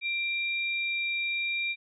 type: tone pair together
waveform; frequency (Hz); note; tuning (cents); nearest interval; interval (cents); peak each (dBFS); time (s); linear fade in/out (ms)
sine; 2371 / 3764; D7 / A#7; +16 / +16; minor sixth; 800; -28 / -36; 0.01-1.76; 50
effects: none